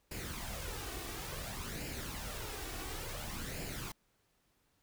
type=noise with flanger; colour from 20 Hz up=pink; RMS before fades=-42 dBFS; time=0.11-3.92 s; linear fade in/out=5 ms; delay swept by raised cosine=0.41 to 2.71 ms; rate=0.57 Hz; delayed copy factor=+0.55; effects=pink hiss -75 dBFS RMS until 4.82 s